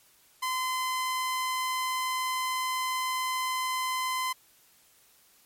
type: tone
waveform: sawtooth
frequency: 1027 Hz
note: C6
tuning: 33 cents flat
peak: -24 dBFS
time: 0.42-4.33 s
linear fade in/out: 10 ms
effects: white hiss -61 dBFS RMS until 5.45 s + MP3 64 kbps